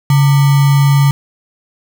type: tone with sample-and-hold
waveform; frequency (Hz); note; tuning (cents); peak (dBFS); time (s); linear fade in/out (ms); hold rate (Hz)
sine; 140.3; C#3; +21; -6; 0.1-1.11; 2; 1050
effects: none